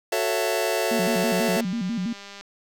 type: chord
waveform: sawtooth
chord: F# minor seventh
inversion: none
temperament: just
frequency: 370 / 444 / 555 / 666 Hz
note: F#4 / A4 / C#5 / E5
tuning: 0 / +16 / +2 / +18 cents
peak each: -25 / -23 / -24 / -22 dBFS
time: 0.12-1.61 s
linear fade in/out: 5 ms
type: tone with vibrato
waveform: sine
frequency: 206.3 Hz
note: G#3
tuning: 11 cents flat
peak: -24 dBFS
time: 0.91-2.13 s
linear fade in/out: 5 ms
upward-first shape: square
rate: 6.1 Hz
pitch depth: 210 cents each way
type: click train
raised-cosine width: 0.2 ms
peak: -24 dBFS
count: 277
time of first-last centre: 1.03-2.41 s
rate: 200 Hz
effects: none